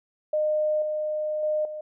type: tone with level steps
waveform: sine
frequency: 611 Hz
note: D#5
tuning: 32 cents flat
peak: -21 / -25 / -22 / -32 dBFS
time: 0.33-1.81 s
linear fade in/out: 5 ms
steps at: 0.82 / 1.43 / 1.65 s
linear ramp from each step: 2 ms
effects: none